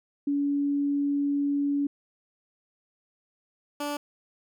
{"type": "tone pair in turn", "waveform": ["sine", "15% pulse"], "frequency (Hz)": [284.5, 291.1], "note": ["C#4", "D4"], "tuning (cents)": [45, -15], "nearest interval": "unison", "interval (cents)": 40, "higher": "second", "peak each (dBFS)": -23, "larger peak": "neither", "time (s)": [[0.27, 1.87], [3.8, 3.97]], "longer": "first", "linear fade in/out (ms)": 5, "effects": []}